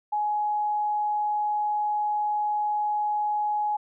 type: tone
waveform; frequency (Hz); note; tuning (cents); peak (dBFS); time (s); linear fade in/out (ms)
sine; 839; G#5; +17; -23; 0.12-3.77; 10
effects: none